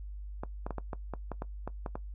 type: clicks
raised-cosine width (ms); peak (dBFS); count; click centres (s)
1; -22; 11; 0.435 / 0.665 / 0.707 / 0.783 / 0.932 / 1.137 / 1.317 / 1.421 / 1.676 / 1.862 / 1.955
effects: noise-tail reverb RT60 0.1 s tail -18 dB re dry + added 50 Hz sine -39 dBFS peak until 2.14 s